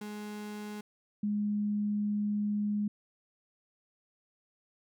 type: tone pair in turn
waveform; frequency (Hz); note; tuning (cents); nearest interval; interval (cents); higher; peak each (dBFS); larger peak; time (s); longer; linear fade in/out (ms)
35% pulse / sine; 209.4 / 207.6; G#3 / G#3; +15 / 0; unison; 15; first; -37 / -28; second; 0.01-0.81 / 1.23-2.88; second; 5
effects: none